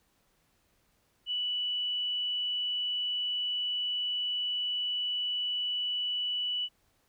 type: tone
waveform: sine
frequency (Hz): 2960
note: F#7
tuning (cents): 0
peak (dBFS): -29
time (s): 1.26-6.69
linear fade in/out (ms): 50
effects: pink hiss -71 dBFS RMS until 7.08 s